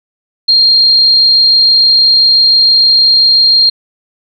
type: tone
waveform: sine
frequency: 4211 Hz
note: C8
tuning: 10 cents sharp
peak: -4 dBFS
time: 0.48-3.7 s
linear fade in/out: 10 ms
effects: none